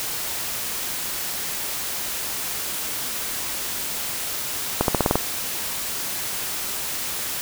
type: accelerating click train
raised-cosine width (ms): 1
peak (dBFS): -3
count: 7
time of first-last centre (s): 4.81-5.156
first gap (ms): 72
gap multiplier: 0.91
effects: white hiss -28 dBFS RMS until 7.41 s